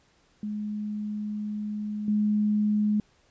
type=tone with level steps; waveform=sine; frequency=210 Hz; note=G#3; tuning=19 cents sharp; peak=-29 / -21 dBFS; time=0.43-3 s; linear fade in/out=2 ms; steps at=2.08 s; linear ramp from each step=2 ms; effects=pink hiss -64 dBFS RMS until 3.3 s + resampled to 16000 Hz